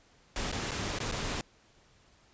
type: noise with dropouts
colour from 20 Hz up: pink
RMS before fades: -34 dBFS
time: 0.36-1.41 s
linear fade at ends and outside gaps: 1 ms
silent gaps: 0.516-0.525 / 0.71-0.716 / 0.987-1.002 / 1.114-1.122 s
effects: pink hiss -63 dBFS RMS until 2.33 s + resampled to 16000 Hz